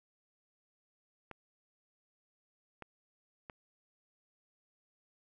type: clicks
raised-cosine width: 0.5 ms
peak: -30 dBFS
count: 3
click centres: 1.313 / 2.823 / 3.498 s
effects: none